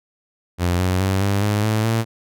sawtooth tone with pitch steps, 88.2 / 91.95 / 95.85 / 99.92 / 104.16 / 108.59 / 113.2 Hz, F2 / F#2 / G2 / G2 / G#2 / A2 / A2, +18 / -10 / -38 / +34 / +6 / -22 / +50 cents, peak -13 dBFS, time 0.58-2.05 s, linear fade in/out 50 ms, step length 210 ms, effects none

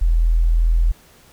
sine tone, 41.33 Hz, E1, 5 cents sharp, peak -12 dBFS, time 0.01-0.92 s, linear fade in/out 10 ms, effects pink hiss -50 dBFS RMS until 1.32 s

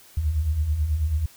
sine beating tone pair, 69.3 / 78.5 Hz, C#2 / D#2, 0 / +16 cents, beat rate 9.2 Hz, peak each -29 / -21 dBFS, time 0.17-1.26 s, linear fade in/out 5 ms, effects white hiss -51 dBFS RMS until 1.36 s

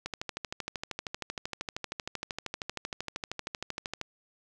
click train, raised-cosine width 0.2 ms, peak -17 dBFS, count 52, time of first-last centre 0.06-4.013 s, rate 12.9 Hz, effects none

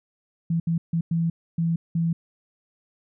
sine tone bursts at uneven times, 166.4 Hz, E3, 17 cents sharp, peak -20 dBFS, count 6, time 0.5-0.6 / 0.67-0.78 / 0.93-1.01 / 1.11-1.3 / 1.58-1.76 / 1.95-2.13 s, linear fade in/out 5 ms, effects none

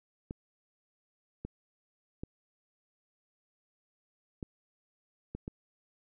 clicks, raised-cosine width 3 ms, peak -25 dBFS, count 6, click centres 0.309 / 1.45 / 2.235 / 4.428 / 5.35 / 5.479 s, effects none

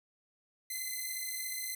5% pulse beating tone pair, 2039 / 2056 Hz, C7 / C7, -45 / -31 cents, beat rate 17 Hz, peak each -29 dBFS, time 0.7-1.75 s, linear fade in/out 5 ms, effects none

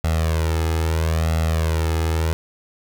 sawtooth tone with flanger, 80.7 Hz, E2, 36 cents flat, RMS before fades -20 dBFS, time 0.04-2.33 s, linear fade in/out 0 ms, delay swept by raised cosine 1.5 to 2.39 ms, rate 0.76 Hz, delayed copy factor +0.75, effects none

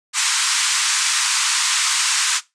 white band-pass noise, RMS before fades -19 dBFS, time 0.13-2.41 s, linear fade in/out 50 ms, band 960 to 8800 Hz, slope 48 dB/octave, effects noise-tail reverb RT60 0.2 s tail -18 dB re dry

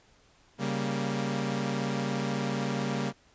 sawtooth chord, G diminished, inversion second, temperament equal, 138.59 / 196 / 233.1 Hz, Db3 / G3 / Bb3, 0 / 0 / 0 cents, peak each -29 dBFS, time 0.58-3.13 s, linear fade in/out 50 ms, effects pink hiss -62 dBFS RMS until 3.34 s + resampled to 16000 Hz

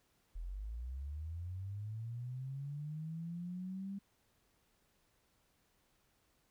sine linear sweep, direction up, 39.57 to 199.6 Hz, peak -40 dBFS, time 0.35-3.99 s, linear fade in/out 10 ms, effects pink hiss -75 dBFS RMS until 6.5 s

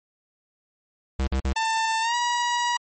square tone bursts, 66.2 Hz, C2, 21 cents sharp, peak -22 dBFS, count 3, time 1.19-1.53 s, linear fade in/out 5 ms, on 84 ms, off 44 ms
sawtooth tone with pitch glide, 893 to 962.6 Hz, A5 to B5, +25 to -45 cents, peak -18 dBFS, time 1.56-2.77 s, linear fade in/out 5 ms, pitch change +130 cents, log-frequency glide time 2.01-2.15 s
effects MP3 32 kbps

